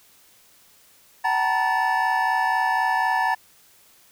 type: tone cluster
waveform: triangle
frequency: 757 / 891 / 955 / 1749 Hz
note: F#5 / A5 / A#5 / A6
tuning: +39 / +22 / +42 / -11 cents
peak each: -23 dBFS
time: 1.24-3.35 s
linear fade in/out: 10 ms
effects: white hiss -55 dBFS RMS until 4.11 s